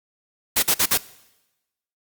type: noise bursts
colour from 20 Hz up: white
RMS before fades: -18 dBFS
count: 4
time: 0.56-0.976 s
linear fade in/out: 10 ms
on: 68 ms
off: 48 ms
effects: noise-tail reverb RT60 1.0 s tail -20 dB re dry + Opus 48 kbps